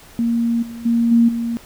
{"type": "tone with level steps", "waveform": "sine", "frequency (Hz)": 233.1, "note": "A#3", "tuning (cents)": 0, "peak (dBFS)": [-15, -29, -13, -9, -19], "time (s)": [0.19, 1.57], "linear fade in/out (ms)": 0, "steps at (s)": [0.62, 0.85, 1.11, 1.28], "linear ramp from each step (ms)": 10, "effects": ["pink hiss -44 dBFS RMS until 1.65 s"]}